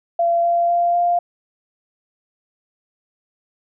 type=tone with pitch steps; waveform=sine; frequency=683 / 688.1 / 693.3 / 698.6 Hz; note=F5 / F5 / F5 / F5; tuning=-39 / -26 / -13 / 0 cents; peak=-14 dBFS; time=0.19-1.19 s; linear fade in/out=5 ms; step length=250 ms; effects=none